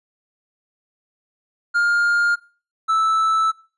triangle tone pair in turn, 1410 / 1314.4 Hz, F6 / E6, +16 / -5 cents, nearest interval minor second, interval 121 cents, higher first, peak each -13 dBFS, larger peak neither, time 1.74-2.36 / 2.88-3.52 s, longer second, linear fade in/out 20 ms, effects noise-tail reverb RT60 0.4 s tail -22 dB re dry + resampled to 24000 Hz

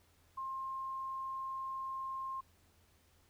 sine tone, 1062 Hz, C6, 25 cents sharp, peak -38 dBFS, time 0.37-2.41 s, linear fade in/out 10 ms, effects added 84 Hz sine -70 dBFS peak until 3.29 s + pink hiss -70 dBFS RMS until 3.29 s

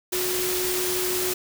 sine tone in noise, 365.1 Hz, F#4, 23 cents flat, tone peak -27 dBFS, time 0.12-1.34 s, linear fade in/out 10 ms, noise white, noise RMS -27 dBFS, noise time 0.12-1.34 s, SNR -3 dB, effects none

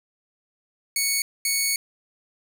10% pulse tone bursts at uneven times, 2220 Hz, C#7, 2 cents sharp, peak -12 dBFS, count 2, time 0.96-1.22 / 1.45-1.76 s, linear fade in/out 2 ms, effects none

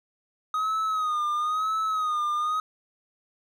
triangle tone with vibrato, 1251 Hz, D#6, 9 cents sharp, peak -22 dBFS, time 0.54-2.6 s, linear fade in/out 2 ms, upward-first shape sine, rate 1 Hz, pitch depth 71 cents each way, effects none

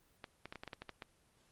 clicks, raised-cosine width 0.3 ms, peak -28 dBFS, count 10, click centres 0.242 / 0.456 / 0.525 / 0.557 / 0.635 / 0.677 / 0.732 / 0.82 / 0.893 / 1.022 s, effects pink hiss -71 dBFS RMS until 1.51 s + Opus 24 kbps

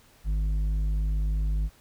square tone with low-pass filter, 51.6 Hz, G#1, 10 cents flat, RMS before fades -26 dBFS, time 0.24-1.7 s, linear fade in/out 50 ms, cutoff 120 Hz, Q 0.96, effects pink hiss -58 dBFS RMS until 1.8 s

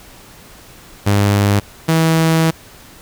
sawtooth tone pair in turn, 101.5 / 162.08 Hz, G#2 / E3, -39 / -29 cents, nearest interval minor sixth, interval 810 cents, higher second, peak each -7 dBFS, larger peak neither, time 1.06-1.6 / 1.88-2.51 s, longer second, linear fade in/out 10 ms, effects pink hiss -41 dBFS RMS until 3.01 s

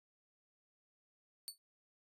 20% pulse tone with exponential decay, 4474 Hz, C#8, 15 cents sharp, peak -32 dBFS, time 1.48-1.58 s, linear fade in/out 0 ms, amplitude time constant 20 ms, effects resampled to 32000 Hz

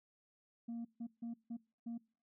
sine tone bursts at uneven times, 233.1 Hz, A#3, in tune, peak -38 dBFS, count 5, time 0.68-0.85 / 1-1.07 / 1.22-1.34 / 1.5-1.57 / 1.86-1.98 s, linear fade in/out 10 ms, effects noise-tail reverb RT60 0.4 s tail -25 dB re dry + tanh soft clip ceiling -39 dBFS

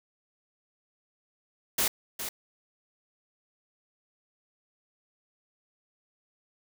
white noise with echo, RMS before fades -26 dBFS, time 1.78-1.88 s, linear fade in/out 5 ms, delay 410 ms, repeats 1, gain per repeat -9 dB, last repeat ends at 2.29 s, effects none

